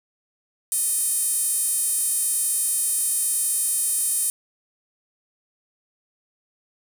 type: tone with high-pass filter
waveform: sawtooth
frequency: 621 Hz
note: D#5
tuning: 3 cents flat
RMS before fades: -23 dBFS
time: 0.72-4.3 s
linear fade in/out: 0 ms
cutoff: 9500 Hz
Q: 4.5
effects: none